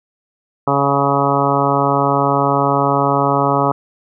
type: harmonic tone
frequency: 140 Hz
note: C#3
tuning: 18 cents sharp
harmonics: 1 / 2 / 3 / 4 / 5 / 6 / 7 / 8 / 9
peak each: -21 / -21 / -21 / -21 / -21 / -21 / -21 / -21 / -21 dBFS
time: 0.67-3.72 s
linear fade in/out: 5 ms
effects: none